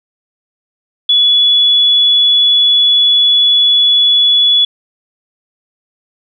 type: tone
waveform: sine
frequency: 3411 Hz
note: G#7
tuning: 46 cents sharp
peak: -6 dBFS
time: 1.09-4.65 s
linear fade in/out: 5 ms
effects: none